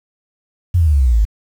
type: tone with pitch steps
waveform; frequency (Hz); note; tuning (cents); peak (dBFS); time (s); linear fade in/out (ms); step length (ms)
sine; 88.4 / 82.01 / 76.07 / 70.57 / 65.46 / 60.73 / 56.34 / 52.26; F2 / E2 / D#2 / C#2 / C2 / B1 / A1 / G#1; +22 / -8 / -39 / +32 / +1 / -28 / +42 / +12; -9; 0.74-1.252; 10; 64
effects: 7-bit